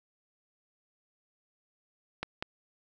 clicks, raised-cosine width 0.3 ms, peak -17 dBFS, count 2, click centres 2.23 / 2.425 s, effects none

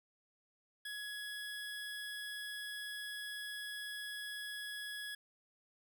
25% pulse tone, 1678 Hz, G#6, 17 cents sharp, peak -38 dBFS, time 0.85-5.15 s, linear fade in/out 5 ms, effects none

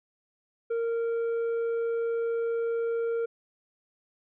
sine tone with tanh clipping, 462.3 Hz, A#4, 14 cents flat, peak -27 dBFS, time 0.7-3.26 s, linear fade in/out 10 ms, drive 5 dB, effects none

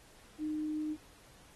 sine tone, 306.4 Hz, D#4, 27 cents flat, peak -33 dBFS, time 0.38-0.97 s, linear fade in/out 50 ms, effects pink hiss -60 dBFS RMS until 1.55 s + AAC 32 kbps

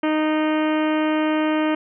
harmonic tone with a mistuned harmonic, 309.3 Hz, D#4, 10 cents flat, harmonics 1 / 2 / 3 / 4 / 5 / 6 / 7 / 8 / 9 / 10, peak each -19 / -25 / -29 / -31 / -33 / -35 / -36 / -37 / -38 / -39 dBFS, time 0.03-1.75 s, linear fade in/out 5 ms, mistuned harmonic 8, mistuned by -23 cents, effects none

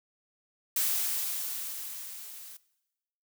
blue noise with level ramp, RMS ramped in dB -27 to -47 dBFS, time 0.76-2.57 s, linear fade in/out 5 ms, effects noise-tail reverb RT60 1.0 s tail -20 dB re dry

